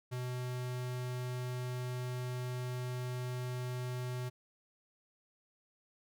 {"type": "tone", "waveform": "square", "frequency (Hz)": 125.2, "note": "B2", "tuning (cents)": 24, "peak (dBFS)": -37, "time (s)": [0.11, 4.3], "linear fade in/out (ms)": 20, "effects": []}